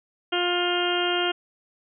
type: harmonic tone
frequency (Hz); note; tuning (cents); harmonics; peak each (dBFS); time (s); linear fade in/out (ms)
353.3; F4; +20; 1 / 2 / 3 / 4 / 5 / 6 / 7 / 8 / 9; -26 / -29 / -36 / -29 / -38 / -37 / -38 / -29 / -30; 0.32-1.32; 10
effects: none